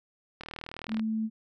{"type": "click train", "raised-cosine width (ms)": 0.3, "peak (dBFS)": -23, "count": 24, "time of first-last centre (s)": [0.41, 0.995], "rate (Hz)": 39.3}
{"type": "tone", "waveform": "sine", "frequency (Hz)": 220, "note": "A3", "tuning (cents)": 0, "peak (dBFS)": -27, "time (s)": [0.88, 1.3], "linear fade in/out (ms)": 50}
{"effects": []}